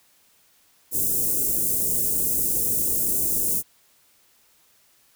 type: band-stop noise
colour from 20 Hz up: white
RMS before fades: -23 dBFS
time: 0.91-3.63 s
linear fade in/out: 50 ms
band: 460 to 7900 Hz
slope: 24 dB/octave
effects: white hiss -60 dBFS RMS until 5.15 s